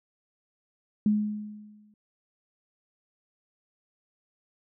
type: tone with exponential decay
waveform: sine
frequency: 210.4 Hz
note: G#3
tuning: 23 cents sharp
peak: -18 dBFS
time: 1.06-1.94 s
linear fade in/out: 2 ms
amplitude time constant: 190 ms
effects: none